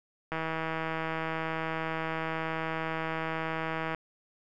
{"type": "click train", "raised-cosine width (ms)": 0.5, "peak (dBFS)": -18, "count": 585, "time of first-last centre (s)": [0.32, 3.947], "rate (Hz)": 161, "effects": []}